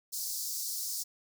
pink high-pass noise, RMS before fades -36 dBFS, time 0.12-1.04 s, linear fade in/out 20 ms, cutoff 4600 Hz, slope 48 dB/octave, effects none

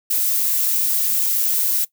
violet noise, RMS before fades -19 dBFS, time 0.1-1.85 s, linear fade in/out 10 ms, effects noise-tail reverb RT60 0.1 s tail -19 dB re dry

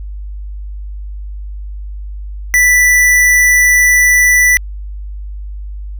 square tone, 1975.5 Hz, B6, in tune, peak -7 dBFS, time 2.54-4.57 s, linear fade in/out 0 ms, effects added 50 Hz sine -22 dBFS peak until 5.99 s

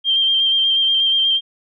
sine tone with vibrato, 3169 Hz, G7, 18 cents sharp, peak -13 dBFS, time 0.04-1.41 s, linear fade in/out 50 ms, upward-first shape square, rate 8.3 Hz, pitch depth 16 cents each way, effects none

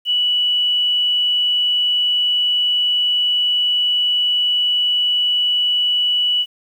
sine tone, 2950 Hz, F#7, 6 cents flat, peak -14 dBFS, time 0.05-6.46 s, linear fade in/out 50 ms, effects 8-bit

